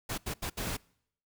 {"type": "noise bursts at uneven times", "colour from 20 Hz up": "pink", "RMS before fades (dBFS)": -35, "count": 4, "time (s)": [[0.09, 0.18], [0.26, 0.34], [0.42, 0.5], [0.57, 0.77]], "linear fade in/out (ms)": 10, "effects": ["noise-tail reverb RT60 0.7 s tail -25 dB re dry"]}